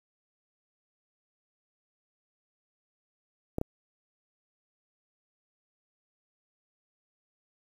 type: clicks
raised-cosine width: 2 ms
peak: -16 dBFS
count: 2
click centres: 3.584 / 3.614 s
effects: 8-bit